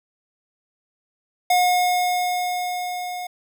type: tone with level ramp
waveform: square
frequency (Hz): 721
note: F#5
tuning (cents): -45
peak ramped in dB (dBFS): -15 to -29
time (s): 1.5-3.27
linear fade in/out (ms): 5
effects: none